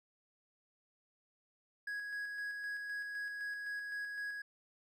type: tone with tremolo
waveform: triangle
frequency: 1661.2 Hz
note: G#6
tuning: in tune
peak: -36 dBFS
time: 1.87-4.42 s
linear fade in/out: 5 ms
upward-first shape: square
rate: 3.9 Hz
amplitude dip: 30%
effects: none